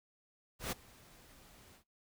pink noise with ADSR envelope, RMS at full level -36 dBFS, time 0.59-1.84 s, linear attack 130 ms, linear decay 14 ms, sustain -24 dB, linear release 90 ms, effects noise-tail reverb RT60 0.2 s tail -23 dB re dry

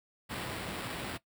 pink noise with sample-and-hold, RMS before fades -38 dBFS, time 0.29-1.18 s, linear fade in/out 20 ms, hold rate 6300 Hz, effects noise-tail reverb RT60 0.1 s tail -18 dB re dry + high-pass 80 Hz 12 dB/octave

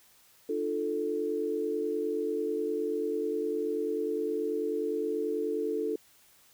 sine chord, D minor, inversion none, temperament equal with one note detuned, 299.8 / 349.2 / 440 Hz, D4 / F4 / A4, +36 / 0 / 0 cents, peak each -35 / -35 / -30 dBFS, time 0.49-5.96 s, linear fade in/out 5 ms, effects white hiss -61 dBFS RMS until 6.53 s

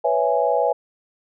sine chord, C# minor seventh, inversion third, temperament equal, 493.9 / 554.4 / 659.3 / 830.6 Hz, B4 / C#5 / E5 / G#5, 0 / 0 / 0 / 0 cents, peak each -22 dBFS, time 0.04-0.73 s, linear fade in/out 10 ms, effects none

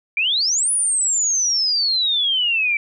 sine exponential two-way sweep, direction up then down, 2304 to 9956 to 2304 Hz, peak -16 dBFS, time 0.17-2.77 s, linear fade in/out 2 ms, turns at 0.71 s, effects none

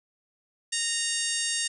harmonic tone with a mistuned harmonic, 925 Hz, A#5, 14 cents flat, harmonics 2 / 3 / 4 / 5 / 6 / 7 / 8 / 9 / 10, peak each -35 / -35 / -35 / -35 / -35 / -35 / -35 / -35 / -35 dBFS, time 0.72-1.68 s, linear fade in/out 10 ms, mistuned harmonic 3, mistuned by +22 cents, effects none

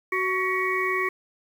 harmonic tone with a mistuned harmonic, 372.7 Hz, F#4, 13 cents sharp, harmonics 1 / 3 / 5 / 6, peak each -28 / -28 / -28 / -28 dBFS, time 0.12-1.09 s, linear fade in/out 5 ms, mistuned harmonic 5, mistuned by +47 cents, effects 8-bit

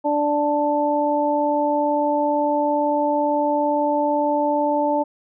harmonic tone, 293.7 Hz, D4, in tune, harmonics 1 / 2 / 3, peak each -23 / -21 / -21 dBFS, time 0.04-5.04 s, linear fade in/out 20 ms, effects none

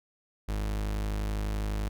40% pulse tone, 51.8 Hz, G#1, 4 cents flat, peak -28 dBFS, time 0.48-1.89 s, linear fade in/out 10 ms, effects none

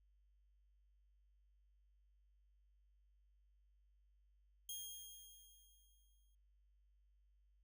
10% pulse tone with exponential decay, 3241 Hz, G#7, 43 cents flat, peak -36 dBFS, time 4.69-6.35 s, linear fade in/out 2 ms, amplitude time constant 360 ms, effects added 50 Hz sine -70 dBFS peak until 7.63 s

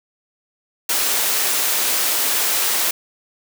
white high-pass noise, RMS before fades -19 dBFS, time 0.89-2.91 s, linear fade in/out 5 ms, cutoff 340 Hz, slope 12 dB/octave, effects none

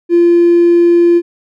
triangle tone with hard clipping, 344.2 Hz, F4, 25 cents flat, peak -5 dBFS, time 0.09-1.22 s, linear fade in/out 50 ms, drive 3 dB, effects none

